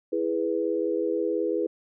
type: chord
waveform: sine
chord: E major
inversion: none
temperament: equal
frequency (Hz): 329.6 / 415.3 / 493.9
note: E4 / G#4 / B4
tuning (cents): 0 / 0 / 0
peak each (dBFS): -28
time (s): 0.12-1.67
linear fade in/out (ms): 10
effects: none